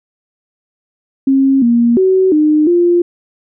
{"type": "tone with pitch steps", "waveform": "sine", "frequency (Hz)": [269.8, 236, 376.9, 304.5, 348.5], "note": ["C#4", "A#3", "F#4", "D#4", "F4"], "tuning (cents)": [-47, 22, 32, -37, -4], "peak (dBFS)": -7, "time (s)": [1.27, 3.02], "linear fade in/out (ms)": 5, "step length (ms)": 350, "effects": []}